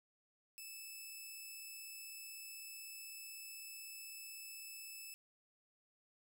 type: tone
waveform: 10% pulse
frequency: 2622 Hz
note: E7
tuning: 10 cents flat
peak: -40 dBFS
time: 0.58-5.14 s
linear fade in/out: 0 ms
effects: none